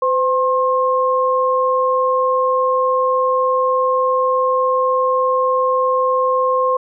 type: tone pair together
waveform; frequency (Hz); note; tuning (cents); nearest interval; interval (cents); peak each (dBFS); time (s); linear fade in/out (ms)
sine; 511.4 / 1068; C5 / C6; -40 / +35; octave + minor second; 1275; -16; 0.02-6.77; 5
effects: none